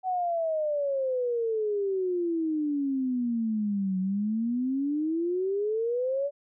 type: exponential two-way sweep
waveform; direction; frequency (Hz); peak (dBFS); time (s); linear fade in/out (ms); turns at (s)
sine; down then up; 756 to 185 to 579; -25; 0.03-6.31; 50; 3.99
effects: none